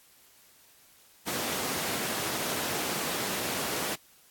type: high-pass noise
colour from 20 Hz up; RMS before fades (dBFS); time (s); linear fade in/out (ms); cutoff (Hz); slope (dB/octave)
pink; -32; 1.26-3.96; 20; 210; 12
effects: white hiss -59 dBFS RMS until 4.3 s + AAC 64 kbps